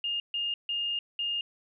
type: tone bursts at uneven times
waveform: sine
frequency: 2829 Hz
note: F7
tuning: 22 cents sharp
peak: -28 dBFS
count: 4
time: 0.04-0.2 / 0.34-0.54 / 0.69-0.99 / 1.19-1.41 s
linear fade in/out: 2 ms
effects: none